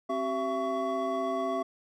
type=tone cluster; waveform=triangle; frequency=266 / 384.2 / 671 / 1121 Hz; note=C4 / G4 / E5 / C#6; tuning=+29 / -35 / +31 / +19 cents; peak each=-33 / -33 / -29 / -33 dBFS; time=0.09-1.63 s; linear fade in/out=10 ms; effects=none